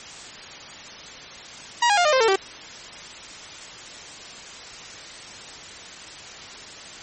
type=tone with pitch steps; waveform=sawtooth; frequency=953 / 820.1 / 705.7 / 607.3 / 522.6 / 449.8 / 387 Hz; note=A#5 / G#5 / F5 / D#5 / C5 / A4 / G4; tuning=+38 / -22 / +18 / -42 / -2 / +38 / -22 cents; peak=-12 dBFS; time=1.82-2.359 s; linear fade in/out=5 ms; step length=77 ms; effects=white hiss -39 dBFS RMS until 7.02 s + MP3 32 kbps